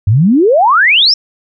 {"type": "exponential sweep", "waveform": "sine", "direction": "up", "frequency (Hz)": [92.9, 5588], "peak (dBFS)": -5, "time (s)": [0.07, 1.14], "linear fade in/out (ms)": 5, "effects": []}